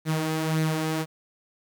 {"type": "tone with flanger", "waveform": "sawtooth", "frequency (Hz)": 158.1, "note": "D#3", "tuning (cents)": 28, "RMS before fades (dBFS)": -26, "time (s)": [0.05, 1.06], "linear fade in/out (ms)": 50, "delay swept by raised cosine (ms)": [0.47, 3.97], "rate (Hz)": 1.8, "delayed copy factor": 0.5, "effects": ["9-bit"]}